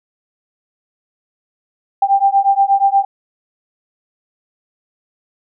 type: beating tone pair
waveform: sine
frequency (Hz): 786 / 794.4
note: G5 / G5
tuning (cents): +4 / +23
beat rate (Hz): 8.4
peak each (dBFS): -13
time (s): 2.02-3.05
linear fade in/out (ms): 5
effects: none